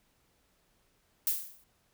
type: noise with exponential decay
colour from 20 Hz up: violet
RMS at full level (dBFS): -26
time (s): 1.27-1.64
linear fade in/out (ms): 1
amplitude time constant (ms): 80
effects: pink hiss -71 dBFS RMS until 1.93 s